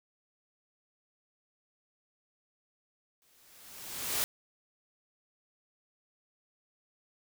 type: noise with exponential growth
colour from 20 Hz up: white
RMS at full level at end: -29 dBFS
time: 3.22-4.24 s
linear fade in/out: 0 ms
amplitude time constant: 220 ms
effects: none